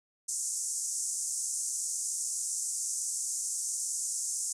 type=band-pass noise; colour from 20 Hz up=pink; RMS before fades=-34 dBFS; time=0.28-4.53 s; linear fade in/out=10 ms; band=6200 to 9500 Hz; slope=48 dB/octave; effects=none